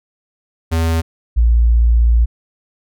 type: tone pair in turn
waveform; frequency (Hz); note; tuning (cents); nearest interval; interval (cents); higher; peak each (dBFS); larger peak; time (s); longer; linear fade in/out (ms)
square / sine; 82 / 57.87; E2 / A#1; -9 / -12; tritone; 603; first; -14 / -8; second; 0.71-1.02 / 1.36-2.26; second; 20
effects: none